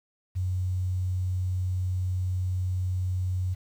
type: tone with quantisation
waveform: sine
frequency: 92 Hz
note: F#2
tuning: 9 cents flat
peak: -25 dBFS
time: 0.35-3.55 s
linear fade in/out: 20 ms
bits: 9
effects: none